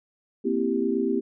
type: chord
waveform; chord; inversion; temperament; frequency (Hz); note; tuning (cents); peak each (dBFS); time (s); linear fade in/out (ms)
sine; C dominant seventh; third; equal; 233.1 / 261.6 / 329.6 / 392; Bb3 / C4 / E4 / G4; 0 / 0 / 0 / 0; -28 / -27 / -29 / -26; 0.44-1.21; 20
effects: none